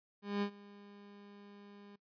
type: tone with ADSR envelope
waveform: 30% pulse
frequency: 202.9 Hz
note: G#3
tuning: 40 cents flat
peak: -29 dBFS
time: 0.22-1.96 s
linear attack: 200 ms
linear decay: 81 ms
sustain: -22 dB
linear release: 7 ms
effects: noise-tail reverb RT60 0.1 s tail -21 dB re dry + resampled to 11025 Hz